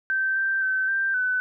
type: tone with pitch steps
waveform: sine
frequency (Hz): 1553 / 1567 / 1536 / 1575 / 1505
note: G6 / G6 / G6 / G6 / F#6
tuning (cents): -17 / -1 / -36 / +8 / +29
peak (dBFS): -21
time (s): 0.1-1.4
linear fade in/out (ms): 0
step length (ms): 260
effects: none